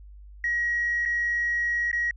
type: tone with dropouts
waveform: sine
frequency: 1901 Hz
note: A#6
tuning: 33 cents sharp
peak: -22 dBFS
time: 0.44-2.11 s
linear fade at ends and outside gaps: 2 ms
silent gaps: 1.053-1.058 / 1.915-1.929 s
effects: tanh soft clip ceiling -18 dBFS + added 50 Hz sine -43 dBFS peak until 2.16 s